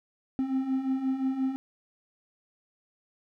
triangle beating tone pair, 259.9 / 265.6 Hz, C4 / C4, -11 / +26 cents, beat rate 5.7 Hz, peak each -31 / -25 dBFS, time 0.39-1.56 s, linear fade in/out 0 ms, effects none

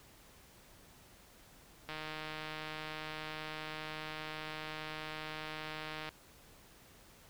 click train, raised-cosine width 0.3 ms, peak -26 dBFS, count 652, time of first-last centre 1.89-6.09 s, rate 155 Hz, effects pink hiss -60 dBFS RMS until 7.29 s

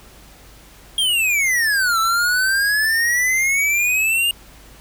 square exponential two-way sweep, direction down then up, 3274 to 1314 to 2845 Hz, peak -16 dBFS, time 0.98-4.31 s, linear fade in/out 2 ms, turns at 1.99 s, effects added 50 Hz sine -46 dBFS peak until 4.8 s + pink hiss -46 dBFS RMS until 4.8 s

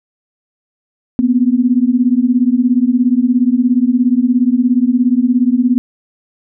sine beating tone pair, 239.3 / 256.3 Hz, A#3 / C4, +46 / -36 cents, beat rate 17 Hz, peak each -12 dBFS, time 1.19-5.78 s, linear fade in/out 0 ms, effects none

